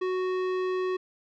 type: tone with tanh clipping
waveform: sine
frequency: 370 Hz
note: F#4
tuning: in tune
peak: -28 dBFS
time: 0.01-0.97 s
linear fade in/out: 10 ms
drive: 16 dB
effects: none